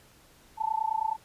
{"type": "tone with amplitude modulation", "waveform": "sine", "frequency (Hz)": 880, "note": "A5", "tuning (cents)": 0, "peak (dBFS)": -22, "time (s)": [0.57, 1.17], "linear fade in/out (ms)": 50, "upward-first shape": "sine", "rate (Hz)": 29.4, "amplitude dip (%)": 95, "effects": ["pink hiss -58 dBFS RMS until 1.24 s", "resampled to 32000 Hz"]}